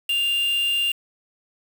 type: tone with quantisation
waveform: triangle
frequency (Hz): 2796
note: F7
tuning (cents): +1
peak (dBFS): -18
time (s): 0.09-0.92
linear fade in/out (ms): 5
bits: 5
effects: none